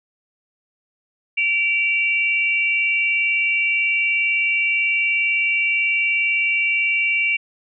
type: tone pair together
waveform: sine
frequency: 2319 / 2758 Hz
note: D7 / F7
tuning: -22 / -22 cents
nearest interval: minor third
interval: 300 cents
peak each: -18 / -21 dBFS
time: 1.37-7.37 s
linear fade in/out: 10 ms
effects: none